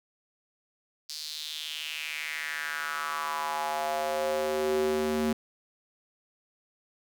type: tone with high-pass filter sweep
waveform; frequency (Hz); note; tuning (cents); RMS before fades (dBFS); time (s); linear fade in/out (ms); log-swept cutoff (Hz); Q
square; 76.6; D#2; -27; -31; 1.09-5.33; 5; 4800 to 260; 4.1
effects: none